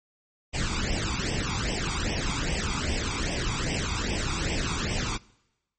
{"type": "noise with flanger", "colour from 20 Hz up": "pink", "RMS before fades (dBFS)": -28, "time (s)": [0.53, 5.18], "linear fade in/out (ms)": 20, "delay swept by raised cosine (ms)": [0.36, 0.87], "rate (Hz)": 2.5, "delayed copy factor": 0.75, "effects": ["noise-tail reverb RT60 1.0 s tail -24 dB re dry", "MP3 32 kbps"]}